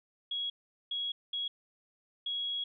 sine tone bursts at uneven times, 3322 Hz, G#7, in tune, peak -32 dBFS, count 4, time 0.31-0.5 / 0.91-1.12 / 1.33-1.48 / 2.26-2.64 s, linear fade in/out 5 ms, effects none

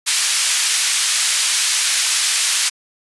white band-pass noise, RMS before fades -17 dBFS, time 0.06-2.7 s, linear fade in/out 20 ms, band 1800 to 10000 Hz, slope 12 dB/octave, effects resampled to 24000 Hz

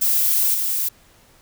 violet noise with level steps, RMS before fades -18 / -22 dBFS, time 0.01-0.89 s, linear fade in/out 10 ms, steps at 0.54 s, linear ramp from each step 2 ms, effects pink hiss -53 dBFS RMS until 1.41 s

